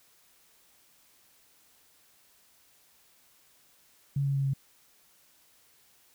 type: tone with pitch steps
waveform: sine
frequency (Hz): 140 / 138.79 / 137.59 / 136.41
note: C#3 / C#3 / C#3 / C#3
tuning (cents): +18 / +2 / -13 / -27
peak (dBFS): -25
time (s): 4.16-4.536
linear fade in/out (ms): 5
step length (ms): 94
effects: white hiss -63 dBFS RMS until 6.14 s